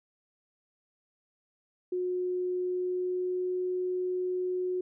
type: tone with pitch glide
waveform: sine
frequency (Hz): 362.7 to 365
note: F#4 to F#4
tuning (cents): -34 to -24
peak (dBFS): -28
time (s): 1.92-4.81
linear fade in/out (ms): 5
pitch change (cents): +10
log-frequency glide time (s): 2.6-3.55
effects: none